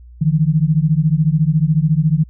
sine beating tone pair, 150 / 164 Hz, D3 / E3, +37 / -9 cents, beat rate 14 Hz, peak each -14 / -15 dBFS, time 0.21-2.24 s, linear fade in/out 10 ms, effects added 60 Hz sine -37 dBFS peak until 2.29 s

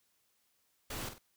pink noise with echo, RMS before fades -41 dBFS, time 0.9-1.09 s, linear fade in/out 5 ms, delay 47 ms, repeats 2, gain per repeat -8 dB, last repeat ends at 1.184 s, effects white hiss -75 dBFS RMS until 1.36 s

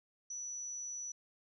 sine tone, 5920 Hz, F#8, in tune, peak -40 dBFS, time 0.3-1.12 s, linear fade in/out 5 ms, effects none

